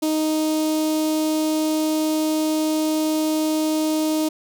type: tone with notch filter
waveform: sawtooth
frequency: 311.1 Hz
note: D#4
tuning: in tune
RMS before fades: -21 dBFS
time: 0.02-4.29 s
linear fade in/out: 10 ms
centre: 1700 Hz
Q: 0.52
effects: none